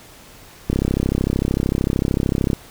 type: click train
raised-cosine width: 3 ms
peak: -5 dBFS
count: 62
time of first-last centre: 0.7-2.532 s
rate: 33.3 Hz
effects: pink hiss -44 dBFS RMS until 2.7 s